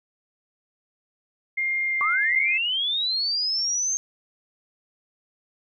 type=tone with pitch glide; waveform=sine; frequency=2116 to 2103 Hz; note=C7 to C7; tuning=+19 to +8 cents; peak=-22 dBFS; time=1.57-2.58 s; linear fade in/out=10 ms; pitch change=-11 cents; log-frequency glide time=1.86-1.96 s
type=linear sweep; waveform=sine; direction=up; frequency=1116 to 6410 Hz; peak=-22 dBFS; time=2.01-3.97 s; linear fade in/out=0 ms
effects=none